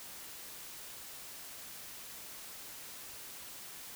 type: silence
effects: white hiss -48 dBFS RMS until 3.95 s